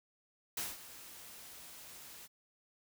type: noise with ADSR envelope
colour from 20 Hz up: white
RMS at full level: -37 dBFS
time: 0.57-2.28 s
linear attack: 4 ms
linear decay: 190 ms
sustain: -15 dB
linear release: 31 ms
effects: none